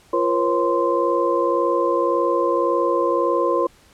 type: tone cluster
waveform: sine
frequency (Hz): 346.1 / 479.2 / 541 / 1040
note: F4 / A#4 / C#5 / C6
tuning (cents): -16 / +48 / -42 / -11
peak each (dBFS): -22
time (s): 0.13-3.67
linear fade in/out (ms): 5
effects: pink hiss -53 dBFS RMS until 3.93 s + low-pass 11000 Hz 12 dB/octave